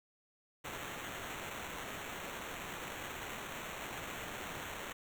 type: noise with sample-and-hold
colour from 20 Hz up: white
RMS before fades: -44 dBFS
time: 0.64-4.93 s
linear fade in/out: 10 ms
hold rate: 4900 Hz
effects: none